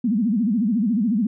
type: tone with vibrato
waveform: sine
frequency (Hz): 220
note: A3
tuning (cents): 0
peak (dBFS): -17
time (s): 0.04-1.27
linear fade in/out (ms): 5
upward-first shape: sine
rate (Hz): 14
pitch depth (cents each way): 220
effects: none